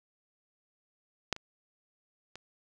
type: clicks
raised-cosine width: 0.2 ms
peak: -11 / -26 / -27 dBFS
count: 3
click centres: 1.327 / 1.364 / 2.356 s
effects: none